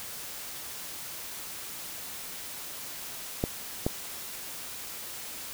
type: clicks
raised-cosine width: 2 ms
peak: -12 dBFS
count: 2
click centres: 3.439 / 3.865 s
effects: white hiss -40 dBFS RMS until 5.53 s